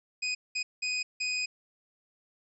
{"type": "tone bursts at uneven times", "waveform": "25% pulse", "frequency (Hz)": 2497, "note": "D#7", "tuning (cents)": 6, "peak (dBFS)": -25, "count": 4, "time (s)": [[0.22, 0.35], [0.55, 0.63], [0.82, 1.03], [1.2, 1.46]], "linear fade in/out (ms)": 10, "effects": ["resampled to 24000 Hz"]}